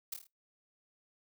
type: noise with echo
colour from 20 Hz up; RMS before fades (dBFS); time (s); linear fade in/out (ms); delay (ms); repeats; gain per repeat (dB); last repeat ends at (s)
blue; -37; 0.12-0.14; 5; 26; 5; -5; 0.27
effects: noise-tail reverb RT60 0.2 s tail -23 dB re dry